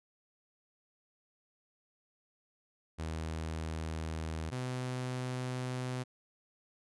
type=tone pair in turn; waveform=sawtooth; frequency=79.9 / 126.83 Hz; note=D#2 / B2; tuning=+47 / +46 cents; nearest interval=minor sixth; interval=799 cents; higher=second; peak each=-32 / -31 dBFS; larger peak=second; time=2.98-4.51 / 4.51-6.04 s; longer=neither; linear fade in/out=20 ms; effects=resampled to 24000 Hz